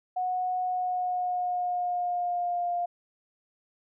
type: tone with pitch glide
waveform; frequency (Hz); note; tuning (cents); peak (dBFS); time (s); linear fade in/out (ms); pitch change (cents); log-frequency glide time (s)
sine; 733 to 701.9; F#5 to F5; -16 to +9; -26; 0.16-2.86; 10; -75; 0.61-2.71
effects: none